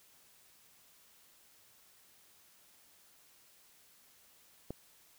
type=click; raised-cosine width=2 ms; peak=-26 dBFS; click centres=4.706 s; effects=white hiss -64 dBFS RMS until 5.18 s